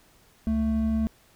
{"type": "tone pair together", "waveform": "triangle", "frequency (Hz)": [70, 221.5], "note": ["C#2", "A3"], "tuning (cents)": [18, 12], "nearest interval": "octave + minor sixth", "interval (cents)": 1994, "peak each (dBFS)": [-27, -21], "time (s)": [0.47, 1.07], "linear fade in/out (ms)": 0, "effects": ["pink hiss -59 dBFS RMS until 1.35 s"]}